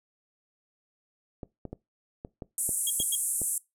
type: clicks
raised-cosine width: 2 ms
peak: -24 dBFS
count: 8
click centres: 1.432 / 1.653 / 1.73 / 2.249 / 2.422 / 2.692 / 3.002 / 3.417 s
type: band-pass noise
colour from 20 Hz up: white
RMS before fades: -30 dBFS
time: 2.58-3.58 s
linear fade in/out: 2 ms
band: 8100 to 11000 Hz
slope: 48 dB/octave
type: tone bursts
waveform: sawtooth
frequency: 3285 Hz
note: G#7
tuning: 20 cents flat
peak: -25 dBFS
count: 3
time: 2.87-3.152 s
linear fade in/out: 2 ms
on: 30 ms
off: 96 ms
effects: noise-tail reverb RT60 0.2 s tail -21 dB re dry